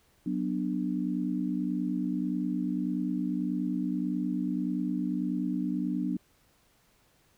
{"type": "chord", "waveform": "sine", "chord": "B minor", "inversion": "second", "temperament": "just", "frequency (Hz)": [185.21, 246.9, 296.3], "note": ["F#3", "B3", "D4"], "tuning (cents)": [2, 0, 15], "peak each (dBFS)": -32, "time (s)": [0.26, 6.17], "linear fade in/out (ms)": 5, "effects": ["pink hiss -66 dBFS RMS until 7.37 s"]}